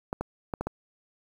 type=clicks; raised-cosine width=1 ms; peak=-16 dBFS; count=5; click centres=0.129 / 0.21 / 0.538 / 0.61 / 0.67 s; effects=8-bit